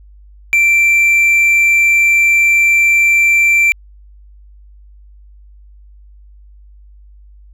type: tone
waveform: triangle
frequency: 2349 Hz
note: D7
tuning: in tune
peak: -6 dBFS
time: 0.53-3.72 s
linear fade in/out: 0 ms
effects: added 50 Hz sine -38 dBFS peak until 7.53 s